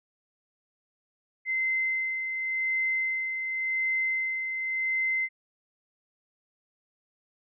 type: tone with tremolo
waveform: sine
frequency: 2068 Hz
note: C7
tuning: 21 cents flat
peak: -24 dBFS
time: 1.45-5.29 s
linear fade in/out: 50 ms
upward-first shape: sine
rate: 0.9 Hz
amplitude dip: 45%
effects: none